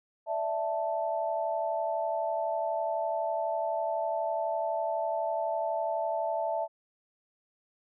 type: chord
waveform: sine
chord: D suspended second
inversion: none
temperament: equal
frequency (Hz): 587.3 / 659.3 / 880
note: D5 / E5 / A5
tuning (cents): 0 / 0 / 0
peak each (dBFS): -36 / -30 / -33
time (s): 0.26-6.68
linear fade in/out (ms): 50
effects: none